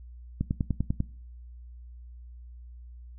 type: click train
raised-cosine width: 5 ms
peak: -14 dBFS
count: 7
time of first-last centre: 0.41-1.004 s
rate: 10.1 Hz
effects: noise-tail reverb RT60 0.5 s tail -21 dB re dry + added 60 Hz sine -43 dBFS peak until 3.18 s